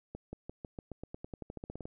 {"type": "accelerating click train", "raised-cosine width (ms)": 2, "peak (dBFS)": -28, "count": 18, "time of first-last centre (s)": [0.15, 1.855], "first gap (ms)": 180, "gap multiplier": 0.92, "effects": []}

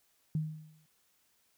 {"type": "tone with exponential decay", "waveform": "sine", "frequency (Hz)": 155.56, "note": "D#3", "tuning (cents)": 0, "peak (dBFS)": -27, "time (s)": [0.35, 0.86], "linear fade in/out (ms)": 2, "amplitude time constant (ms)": 110, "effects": ["white hiss -72 dBFS RMS until 1.57 s"]}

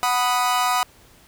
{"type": "chord", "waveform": "40% pulse", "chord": "B major", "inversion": "second", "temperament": "equal", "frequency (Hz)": [740, 987.8, 1244.5], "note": ["F#5", "B5", "D#6"], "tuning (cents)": [0, 0, 0], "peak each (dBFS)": -22, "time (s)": [0.03, 0.83], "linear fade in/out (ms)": 0, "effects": ["pink hiss -52 dBFS RMS until 1.27 s"]}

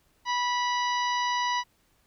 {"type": "harmonic tone", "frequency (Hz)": 980, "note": "B5", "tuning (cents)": -14, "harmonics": [1, 2, 3, 4, 5, 6], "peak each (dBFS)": [-26, -32, -36, -38, -40, -42], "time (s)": [0.25, 1.64], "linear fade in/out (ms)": 50, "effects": ["pink hiss -67 dBFS RMS until 2.06 s"]}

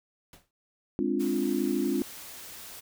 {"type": "noise with exponential decay", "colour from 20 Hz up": "pink", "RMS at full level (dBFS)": -47, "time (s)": [0.33, 0.51], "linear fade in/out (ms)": 2, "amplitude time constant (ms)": 39}
{"type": "chord", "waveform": "sine", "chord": "D half-diminished seventh", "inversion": "second", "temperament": "equal", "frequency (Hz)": [207.7, 261.6, 293.7, 349.2], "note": ["Ab3", "C4", "D4", "F4"], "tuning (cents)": [0, 0, 0, 0], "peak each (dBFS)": [-32, -30, -30, -30], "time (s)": [0.99, 2.02], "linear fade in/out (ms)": 0}
{"type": "noise", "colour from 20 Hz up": "white", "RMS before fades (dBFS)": -44, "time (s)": [1.19, 2.81], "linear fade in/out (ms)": 20}
{"effects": []}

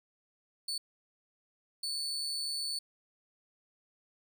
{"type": "tone bursts at uneven times", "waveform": "35% pulse", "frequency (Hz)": 4463, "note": "C#8", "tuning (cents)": 11, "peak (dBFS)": -32, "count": 2, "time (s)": [[0.68, 0.78], [1.83, 2.79]], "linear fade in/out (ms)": 5, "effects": []}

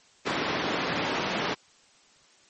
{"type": "band-pass noise", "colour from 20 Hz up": "pink", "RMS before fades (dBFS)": -29, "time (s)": [0.25, 1.55], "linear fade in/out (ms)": 20, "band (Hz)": [220, 3500], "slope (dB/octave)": 12, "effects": ["white hiss -59 dBFS RMS until 2.49 s", "MP3 32 kbps"]}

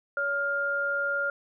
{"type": "tone pair together", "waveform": "sine", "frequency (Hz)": [564.8, 1406], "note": ["C#5", "F6"], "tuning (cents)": [32, 11], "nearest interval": "octave + major third", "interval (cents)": 1579, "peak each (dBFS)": [-32, -26], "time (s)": [0.17, 1.3], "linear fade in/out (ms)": 2, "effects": []}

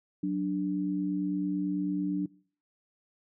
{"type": "tone pair together", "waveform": "sine", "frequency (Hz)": [185, 294], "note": ["F#3", "D4"], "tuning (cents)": [0, 2], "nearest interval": "minor sixth", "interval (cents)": 802, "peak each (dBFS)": [-31, -29], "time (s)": [0.23, 2.26], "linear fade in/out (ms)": 5, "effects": ["noise-tail reverb RT60 0.5 s tail -23 dB re dry"]}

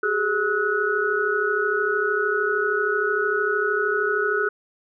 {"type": "tone cluster", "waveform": "sine", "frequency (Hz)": [387.4, 420.5, 1286, 1473], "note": ["G4", "G#4", "E6", "F#6"], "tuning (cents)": [-20, 22, -43, -8], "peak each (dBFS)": [-28, -24, -28, -23], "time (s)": [0.03, 4.49], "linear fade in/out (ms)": 5, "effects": []}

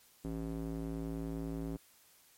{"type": "tone with band-pass filter", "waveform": "square", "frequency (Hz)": 55, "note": "A1", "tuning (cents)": 0, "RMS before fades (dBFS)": -39, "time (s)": [0.24, 1.77], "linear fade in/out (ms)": 10, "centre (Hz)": 270, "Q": 1.5, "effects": ["white hiss -64 dBFS RMS until 2.37 s", "MP3 64 kbps"]}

